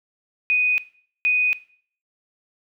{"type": "tone pair in turn", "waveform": "sine", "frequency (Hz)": [2489, 2489], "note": ["D#7", "D#7"], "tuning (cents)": [0, 0], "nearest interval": "unison", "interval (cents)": 0, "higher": "neither", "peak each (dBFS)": -16, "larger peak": "neither", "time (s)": [[0.5, 0.78], [1.25, 1.53]], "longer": "neither", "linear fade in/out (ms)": 0, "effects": ["noise-tail reverb RT60 0.5 s tail -17 dB re dry"]}